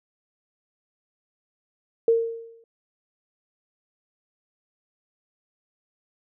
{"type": "tone with exponential decay", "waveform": "sine", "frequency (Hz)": 458.6, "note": "A#4", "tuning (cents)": -28, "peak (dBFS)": -13, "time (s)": [2.08, 2.64], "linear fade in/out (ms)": 2, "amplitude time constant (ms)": 120, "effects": []}